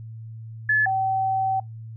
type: tone pair in turn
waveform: sine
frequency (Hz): 1721 / 766.6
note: A6 / G5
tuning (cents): -39 / -39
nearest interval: octave + major second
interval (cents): 1400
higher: first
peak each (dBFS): -16 / -20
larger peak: first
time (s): 0.69-0.86 / 0.86-1.6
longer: second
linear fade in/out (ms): 5
effects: noise-tail reverb RT60 0.2 s tail -25 dB re dry + added 112 Hz sine -35 dBFS peak until 1.96 s